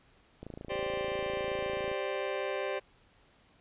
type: click train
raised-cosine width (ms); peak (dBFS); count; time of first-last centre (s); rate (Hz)
2; -29; 42; 0.43-1.916; 27.6
type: chord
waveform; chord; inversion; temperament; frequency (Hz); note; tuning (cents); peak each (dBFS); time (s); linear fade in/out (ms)
sawtooth; G suspended fourth; none; just; 392 / 522.7 / 588; G4 / C5 / D5; 0 / -2 / +2; -32; 0.69-2.8; 20
effects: pink hiss -64 dBFS RMS until 3.6 s + resampled to 8000 Hz